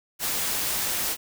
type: noise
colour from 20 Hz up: white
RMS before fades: -27 dBFS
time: 0.19-1.17 s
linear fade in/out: 50 ms
effects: none